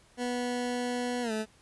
20% pulse tone with pitch glide, 245.4 to 217.4 Hz, B3 to A3, -11 to -21 cents, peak -25 dBFS, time 0.17-1.46 s, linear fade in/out 50 ms, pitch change -210 cents, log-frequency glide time 1.22-1.32 s, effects pink hiss -61 dBFS RMS until 1.61 s + resampled to 24000 Hz

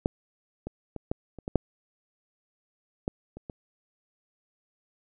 clicks, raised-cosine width 2 ms, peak -10 / -21 / -22 / -14 / -28 / -19 / -7 / -14 / -28 / -24 dBFS, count 10, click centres 0.059 / 0.67 / 0.963 / 1.115 / 1.387 / 1.479 / 1.557 / 3.079 / 3.37 / 3.498 s, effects none

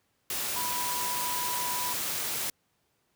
sine tone in noise, 982 Hz, B5, 10 cents flat, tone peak -33 dBFS, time 0.56-1.93 s, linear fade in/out 2 ms, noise white, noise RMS -32 dBFS, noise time 0.3-2.5 s, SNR -4 dB, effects pink hiss -73 dBFS RMS until 3.15 s + high-pass 80 Hz 12 dB/octave

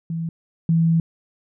sine tone pair in turn, 164.81 / 164.81 Hz, E3 / E3, 0 / 0 cents, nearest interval unison, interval 0 cents, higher neither, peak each -23 / -14 dBFS, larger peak second, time 0.1-0.29 / 0.69-1 s, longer second, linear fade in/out 2 ms, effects none

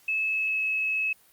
sine tone with pitch glide, 2600 to 2582 Hz, E7 to E7, -24 to -37 cents, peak -24 dBFS, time 0.08-1.13 s, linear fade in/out 5 ms, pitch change -13 cents, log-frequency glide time 0.24-0.62 s, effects white hiss -59 dBFS RMS until 1.32 s + Opus 48 kbps

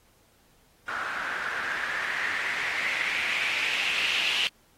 blue noise with low-pass filter sweep, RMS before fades -29 dBFS, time 0.88-4.47 s, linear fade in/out 0 ms, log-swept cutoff 1400 to 2900 Hz, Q 4.9, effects pink hiss -63 dBFS RMS until 4.77 s + AAC 48 kbps

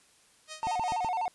5% pulse tone with tremolo, 624 Hz, D#5, 5 cents sharp, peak -27 dBFS, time 0.47-1.09 s, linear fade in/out 50 ms, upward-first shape triangle, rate 5.2 Hz, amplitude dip 95%
triangle tone with vibrato, 808 Hz, G#5, 48 cents flat, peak -26 dBFS, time 0.63-1.28 s, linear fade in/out 0 ms, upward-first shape square, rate 12 Hz, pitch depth 180 cents each way
click train, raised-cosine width 3 ms, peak -28 dBFS, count 4, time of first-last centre 0.67-1.047 s, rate 7.96 Hz
effects white hiss -62 dBFS RMS until 1.34 s + resampled to 24000 Hz

